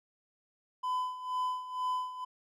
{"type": "tone with tremolo", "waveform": "triangle", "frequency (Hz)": 1008, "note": "B5", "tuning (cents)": 35, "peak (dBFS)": -27, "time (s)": [0.83, 2.25], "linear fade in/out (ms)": 10, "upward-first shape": "sine", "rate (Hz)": 2.1, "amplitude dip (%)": 75, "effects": []}